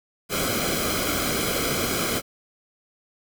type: noise with comb filter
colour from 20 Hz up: pink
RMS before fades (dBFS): -25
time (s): 0.29-2.22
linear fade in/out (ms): 50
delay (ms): 1.1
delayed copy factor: -0.75
effects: none